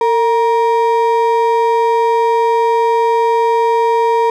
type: ring-modulated tone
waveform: triangle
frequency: 700 Hz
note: F5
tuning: 4 cents sharp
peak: -5 dBFS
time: 0.01-4.3 s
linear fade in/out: 2 ms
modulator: 245 Hz
effects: none